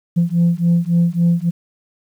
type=beating tone pair; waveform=sine; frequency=169.3 / 172.9 Hz; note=E3 / F3; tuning=+46 / -17 cents; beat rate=3.6 Hz; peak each=-14 dBFS; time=0.16-1.51 s; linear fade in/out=20 ms; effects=tanh soft clip ceiling -8 dBFS + 8-bit